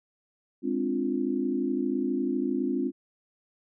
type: chord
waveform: sine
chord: D half-diminished seventh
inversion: second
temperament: equal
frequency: 207.7 / 261.6 / 293.7 / 349.2 Hz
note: Ab3 / C4 / D4 / F4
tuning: 0 / 0 / 0 / 0 cents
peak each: -34 / -28 / -32 / -31 dBFS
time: 0.62-2.92 s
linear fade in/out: 50 ms
effects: none